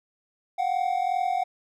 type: tone pair together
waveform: triangle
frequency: 716.4 / 759 Hz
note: F5 / F#5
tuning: +44 / +44 cents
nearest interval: minor second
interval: 100 cents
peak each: -24 dBFS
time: 0.58-1.44 s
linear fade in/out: 10 ms
effects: none